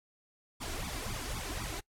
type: noise with flanger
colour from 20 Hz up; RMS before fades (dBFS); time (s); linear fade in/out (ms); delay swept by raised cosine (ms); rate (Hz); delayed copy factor
pink; -38; 0.6-1.81; 20; 0.83 to 3.03; 3.9; +0.95
effects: noise-tail reverb RT60 0.1 s tail -22 dB re dry + low-pass 12000 Hz 12 dB/octave